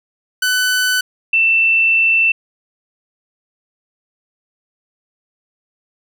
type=tone pair in turn; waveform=sawtooth / sine; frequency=1500 / 2673 Hz; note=F#6 / E7; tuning=+23 / +23 cents; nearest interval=minor seventh; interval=1000 cents; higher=second; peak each=-10 dBFS; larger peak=neither; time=0.42-1.01 / 1.33-2.32 s; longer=second; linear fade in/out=5 ms; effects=none